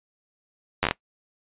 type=slowing click train; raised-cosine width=0.3 ms; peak=-5 dBFS; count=6; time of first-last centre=0.83-0.91 s; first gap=10 ms; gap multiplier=1.24; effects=noise-tail reverb RT60 0.1 s tail -21 dB re dry + resampled to 8000 Hz